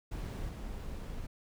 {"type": "noise with level steps", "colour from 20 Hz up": "brown", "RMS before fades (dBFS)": [-38, -41], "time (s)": [0.11, 1.27], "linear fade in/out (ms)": 10, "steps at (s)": 0.48, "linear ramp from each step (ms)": 10, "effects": []}